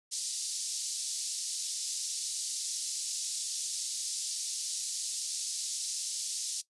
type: band-pass noise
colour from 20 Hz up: pink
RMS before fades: -36 dBFS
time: 0.11-6.62 s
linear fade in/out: 20 ms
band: 4700 to 10000 Hz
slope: 24 dB/octave
effects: noise-tail reverb RT60 0.1 s tail -17 dB re dry + resampled to 24000 Hz